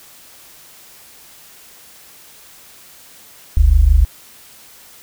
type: tone pair together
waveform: sine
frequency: 44.48 / 70.6 Hz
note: F1 / C#2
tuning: +32 / +32 cents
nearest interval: minor sixth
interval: 800 cents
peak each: -10 dBFS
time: 3.57-4.05 s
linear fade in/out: 0 ms
effects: white hiss -43 dBFS RMS until 5.02 s